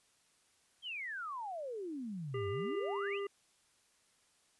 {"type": "exponential two-way sweep", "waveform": "sine", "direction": "down then up", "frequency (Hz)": [3276, 92.5, 3276], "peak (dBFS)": -39, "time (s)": [0.82, 3.2], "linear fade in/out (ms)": 50, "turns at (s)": 2.49}
{"type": "harmonic tone", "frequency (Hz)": 400, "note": "G4", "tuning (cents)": 35, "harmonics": [1, 3, 5, 7], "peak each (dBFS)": [-36, -46, -50, -53], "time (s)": [2.34, 3.27], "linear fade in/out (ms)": 5}
{"effects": ["white hiss -71 dBFS RMS until 4.59 s", "resampled to 24000 Hz"]}